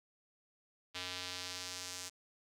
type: tone with band-pass filter sweep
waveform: square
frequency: 90.8 Hz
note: F#2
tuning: 32 cents flat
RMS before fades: -44 dBFS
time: 0.94-2.1 s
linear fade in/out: 20 ms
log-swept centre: 3600 to 6700 Hz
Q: 1.5
effects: none